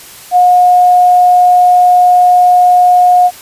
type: tone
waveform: sine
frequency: 720 Hz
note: F#5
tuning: 47 cents flat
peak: -3 dBFS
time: 0.31-3.31 s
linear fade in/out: 50 ms
effects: white hiss -33 dBFS RMS until 3.41 s + resampled to 32000 Hz

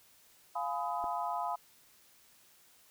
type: chord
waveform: sine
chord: F half-diminished seventh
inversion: none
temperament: just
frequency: 698.5 / 838.1 / 1005.8 / 1257.2 Hz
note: F5 / Ab5 / Cb6 / Eb6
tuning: 0 / +16 / +31 / +18 cents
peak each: -37 / -38 / -37 / -41 dBFS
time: 0.55-1.56 s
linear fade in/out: 10 ms
type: clicks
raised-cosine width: 1 ms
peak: -32 dBFS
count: 2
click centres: 1.04 / 1.043 s
effects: white hiss -63 dBFS RMS until 2.9 s

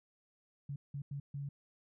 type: tone bursts at uneven times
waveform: sine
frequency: 141.1 Hz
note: C#3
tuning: 31 cents sharp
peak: -38 dBFS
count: 4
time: 0.69-0.76 / 0.94-1.02 / 1.11-1.2 / 1.34-1.49 s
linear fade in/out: 5 ms
effects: none

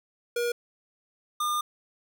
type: tone pair in turn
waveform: square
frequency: 477.6 / 1208 Hz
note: A#4 / D6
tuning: +42 / +48 cents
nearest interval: octave + major third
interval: 1606 cents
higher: second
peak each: -26 dBFS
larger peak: neither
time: 0.36-0.52 / 1.4-1.61 s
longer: second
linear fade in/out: 5 ms
effects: none

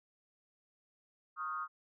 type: tone with frequency modulation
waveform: sine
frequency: 1244.5 Hz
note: D#6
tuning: in tune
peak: -36 dBFS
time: 1.36-1.68 s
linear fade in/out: 50 ms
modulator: 153 Hz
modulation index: 0.88
effects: none

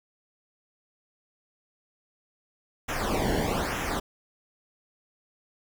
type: noise with flanger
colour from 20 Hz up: brown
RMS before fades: -28 dBFS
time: 2.88-4 s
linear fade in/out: 10 ms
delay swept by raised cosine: 0.22 to 0.82 ms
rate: 1.1 Hz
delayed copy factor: -0.85
effects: none

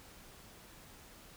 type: silence
effects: pink hiss -56 dBFS RMS until 1.36 s

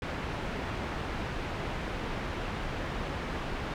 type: low-pass noise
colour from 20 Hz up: pink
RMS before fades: -35 dBFS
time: 0.02-3.74 s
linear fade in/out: 2 ms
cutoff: 2500 Hz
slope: 12 dB/octave
effects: none

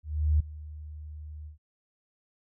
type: tone with ADSR envelope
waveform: sine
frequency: 76 Hz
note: D#2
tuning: 40 cents flat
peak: -19 dBFS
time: 0.03-1.58 s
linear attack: 370 ms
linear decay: 5 ms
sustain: -20 dB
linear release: 120 ms
effects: noise-tail reverb RT60 0.1 s tail -26 dB re dry

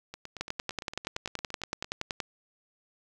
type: two click trains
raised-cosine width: 0.2 ms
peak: -23 / -14 dBFS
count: 16 / 20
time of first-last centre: 0.14-1.845 / 0.41-2.202 s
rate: 8.8 / 10.6 Hz
effects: 9-bit

